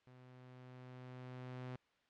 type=tone with level ramp; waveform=sawtooth; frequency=126.7 Hz; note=B2; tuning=45 cents sharp; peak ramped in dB=-55 to -40 dBFS; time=0.07-1.76 s; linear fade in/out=0 ms; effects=white hiss -75 dBFS RMS until 2.09 s + low-pass 3000 Hz 12 dB/octave